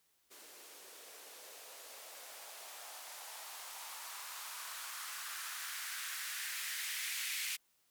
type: noise with band-pass filter sweep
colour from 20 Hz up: violet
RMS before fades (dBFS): -45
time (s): 0.3-7.57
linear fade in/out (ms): 20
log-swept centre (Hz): 360 to 2300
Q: 2.4
effects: white hiss -75 dBFS RMS until 7.9 s